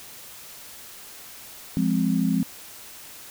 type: chord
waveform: sine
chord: F minor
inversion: none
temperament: equal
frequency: 174.61 / 207.7 / 261.6 Hz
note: F3 / Ab3 / C4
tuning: 0 / 0 / 0 cents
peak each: -24 dBFS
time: 1.77-2.43 s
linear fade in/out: 0 ms
effects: white hiss -43 dBFS RMS until 3.3 s